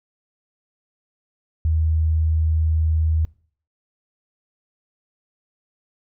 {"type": "tone", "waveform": "sine", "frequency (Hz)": 79.4, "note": "D#2", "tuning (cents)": 36, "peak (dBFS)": -16, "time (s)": [1.65, 3.25], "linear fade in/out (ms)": 0, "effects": ["noise-tail reverb RT60 0.5 s tail -23 dB re dry"]}